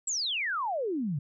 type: exponential sweep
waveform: sine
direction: down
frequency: 7902 to 132.5 Hz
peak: -28 dBFS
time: 0.07-1.19 s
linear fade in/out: 5 ms
effects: none